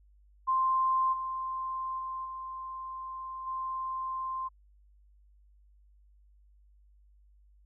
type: tone with level steps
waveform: sine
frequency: 1047 Hz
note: C6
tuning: 1 cent sharp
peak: -24 / -32 / -34 / -37 / -32 dBFS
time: 0.47-4.49 s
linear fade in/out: 20 ms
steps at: 1.12 / 1.98 / 2.24 / 3.46 s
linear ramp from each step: 20 ms
effects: added 50 Hz sine -58 dBFS peak until 7.65 s